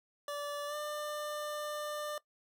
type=tone with pitch glide; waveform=25% pulse; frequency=580 to 597 Hz; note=D5 to D5; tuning=-22 to +28 cents; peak=-33 dBFS; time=0.28-2.18 s; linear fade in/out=2 ms; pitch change=+50 cents; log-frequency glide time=0.67-0.75 s; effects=noise-tail reverb RT60 0.1 s tail -19 dB re dry

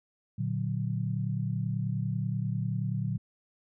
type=chord; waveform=sine; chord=Bb augmented; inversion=none; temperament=equal; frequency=116.54 / 146.83 / 185 Hz; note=Bb2 / D3 / F#3; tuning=0 / 0 / 0 cents; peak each=-31 / -33 / -34 dBFS; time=0.38-3.18 s; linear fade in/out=10 ms; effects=none

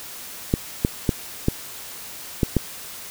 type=clicks; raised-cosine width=3 ms; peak=-4 dBFS; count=6; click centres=0.539 / 0.849 / 1.092 / 1.484 / 2.432 / 2.567 s; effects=white hiss -37 dBFS RMS until 3.1 s

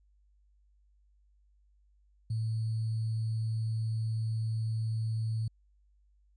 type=tone with sample-and-hold; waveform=sine; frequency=111.5 Hz; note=A2; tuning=23 cents sharp; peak=-29 dBFS; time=2.3-5.48 s; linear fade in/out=5 ms; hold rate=4410 Hz; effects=added 50 Hz sine -63 dBFS peak until 6.36 s + resampled to 22050 Hz

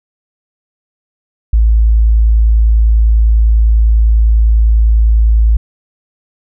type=tone; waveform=sine; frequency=55 Hz; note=A1; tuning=in tune; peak=-5 dBFS; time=1.53-5.57 s; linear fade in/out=5 ms; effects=none

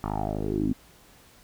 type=tone with low-pass filter sweep; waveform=10% pulse; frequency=52.1 Hz; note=G#1; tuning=6 cents sharp; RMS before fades=-28 dBFS; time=0.04-0.73 s; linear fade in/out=0 ms; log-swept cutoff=1100 to 250 Hz; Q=5.8; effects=pink hiss -55 dBFS RMS until 1.43 s

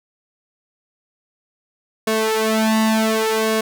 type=tone with flanger; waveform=sawtooth; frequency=220 Hz; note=A3; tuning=in tune; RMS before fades=-18 dBFS; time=2.07-3.61 s; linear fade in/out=5 ms; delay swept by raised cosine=1.8 to 3.5 ms; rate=0.68 Hz; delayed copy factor=+1; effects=none

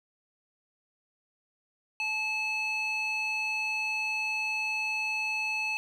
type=tone with band-pass filter; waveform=square; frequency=865 Hz; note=A5; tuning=30 cents flat; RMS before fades=-31 dBFS; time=2-5.77 s; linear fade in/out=0 ms; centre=2900 Hz; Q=4; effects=none

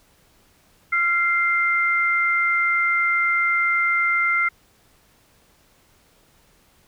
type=tone pair together; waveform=sine; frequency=1379 / 2092 Hz; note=F6 / C7; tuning=-22 / -1 cents; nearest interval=perfect fifth; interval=721 cents; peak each=-21 / -19 dBFS; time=0.92-4.49 s; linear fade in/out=10 ms; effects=pink hiss -58 dBFS RMS until 6.87 s

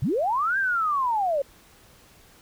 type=linear two-way sweep; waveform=sine; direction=up then down; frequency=94.8 to 1621 to 532 Hz; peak=-21 dBFS; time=0.02-1.42 s; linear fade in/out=5 ms; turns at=0.58 s; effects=pink hiss -54 dBFS RMS until 2.41 s

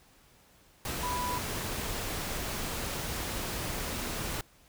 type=tone in noise; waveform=sine; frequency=987.8 Hz; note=B5; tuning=in tune; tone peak=-32 dBFS; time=1.03-1.38 s; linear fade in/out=2 ms; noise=pink; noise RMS=-35 dBFS; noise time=0.85-4.41 s; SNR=0 dB; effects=pink hiss -61 dBFS RMS until 4.68 s

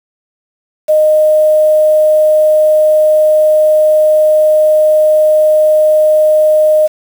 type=tone with quantisation; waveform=sine; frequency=616 Hz; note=D#5; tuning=17 cents flat; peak=-5 dBFS; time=0.88-6.88 s; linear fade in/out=20 ms; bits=5; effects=none

